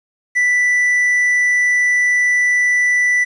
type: tone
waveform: triangle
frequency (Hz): 1975.5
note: B6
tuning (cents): 0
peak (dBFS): -10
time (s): 0.35-3.25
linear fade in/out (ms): 20
effects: resampled to 24000 Hz + 8-bit